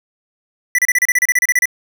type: tone bursts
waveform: square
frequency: 1974 Hz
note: B6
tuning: 1 cent flat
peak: -11 dBFS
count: 14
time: 0.75-1.656 s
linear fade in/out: 2 ms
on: 35 ms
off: 32 ms
effects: none